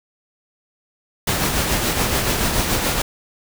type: noise with tremolo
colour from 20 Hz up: pink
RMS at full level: -18 dBFS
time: 1.27-3.02 s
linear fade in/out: 5 ms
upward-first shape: triangle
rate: 7 Hz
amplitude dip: 45%
effects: none